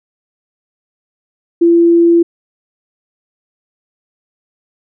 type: tone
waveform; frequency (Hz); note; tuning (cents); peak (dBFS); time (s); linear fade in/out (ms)
sine; 339.3; F4; -50; -5; 1.61-2.23; 10
effects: none